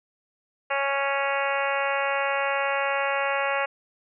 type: harmonic tone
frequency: 277.2 Hz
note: C#4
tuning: in tune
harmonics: 2 / 3 / 4 / 5 / 6 / 7 / 8 / 9 / 10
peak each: -28 / -30 / -31 / -32 / -33 / -33 / -34 / -35 / -35 dBFS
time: 0.7-3.66 s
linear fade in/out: 10 ms
effects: none